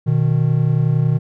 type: tone pair together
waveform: triangle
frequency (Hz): 123.47 / 154.4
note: B2 / D#3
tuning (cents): 0 / -13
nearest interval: major third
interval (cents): 387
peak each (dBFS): -14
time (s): 0.06-1.19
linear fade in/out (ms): 20
effects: none